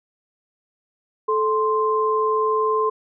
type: tone pair together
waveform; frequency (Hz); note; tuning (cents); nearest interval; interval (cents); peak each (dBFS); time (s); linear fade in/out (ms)
sine; 435.2 / 1046.5; A4 / C6; -19 / 0; octave + minor third; 1519; -20 / -20; 1.28-2.9; 10
effects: none